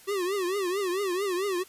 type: tone with vibrato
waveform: square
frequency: 378.9 Hz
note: F#4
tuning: 41 cents sharp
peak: -27 dBFS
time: 0.07-1.64 s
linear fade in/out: 20 ms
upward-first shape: triangle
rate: 4.5 Hz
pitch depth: 170 cents each way
effects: white hiss -53 dBFS RMS until 1.68 s + resampled to 32000 Hz